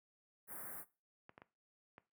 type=band-stop noise; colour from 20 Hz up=white; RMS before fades=-48 dBFS; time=0.47-0.85 s; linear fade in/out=50 ms; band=1900 to 9400 Hz; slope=48 dB/octave
type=clicks; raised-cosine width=0.5 ms; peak=-39 dBFS; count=4; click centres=1.294 / 1.379 / 1.419 / 1.981 s
effects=noise-tail reverb RT60 0.3 s tail -18 dB re dry + high-pass 100 Hz 12 dB/octave